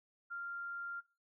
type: tone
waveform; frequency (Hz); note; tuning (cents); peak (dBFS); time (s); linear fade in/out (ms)
sine; 1392; F6; -6; -40; 0.3-1.01; 20
effects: noise-tail reverb RT60 0.3 s tail -18 dB re dry